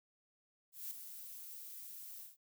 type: noise with ADSR envelope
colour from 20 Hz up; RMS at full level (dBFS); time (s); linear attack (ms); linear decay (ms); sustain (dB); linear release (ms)
violet; -42; 0.72-2.37; 190; 4; -8; 160
effects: none